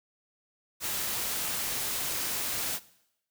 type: noise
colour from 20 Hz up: white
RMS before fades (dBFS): -32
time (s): 0.8-2.8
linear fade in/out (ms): 50
effects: noise-tail reverb RT60 0.8 s tail -19 dB re dry